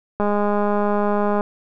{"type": "click train", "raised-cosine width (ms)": 1, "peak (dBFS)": -8, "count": 250, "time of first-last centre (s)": [0.2, 1.409], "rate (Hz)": 206, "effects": []}